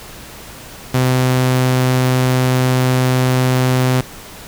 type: tone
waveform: sawtooth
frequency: 128 Hz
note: C3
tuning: 38 cents flat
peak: -8 dBFS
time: 0.94-4.01 s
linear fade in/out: 5 ms
effects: pink hiss -35 dBFS RMS until 4.47 s